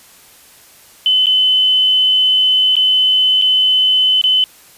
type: tone with dropouts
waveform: sine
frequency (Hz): 3032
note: F#7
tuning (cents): +42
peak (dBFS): -9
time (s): 1.06-4.44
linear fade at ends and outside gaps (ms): 1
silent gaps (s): 1.259-1.268 / 2.755-2.766 / 3.415-3.421 / 4.214-4.239
effects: white hiss -44 dBFS RMS until 4.77 s + resampled to 32000 Hz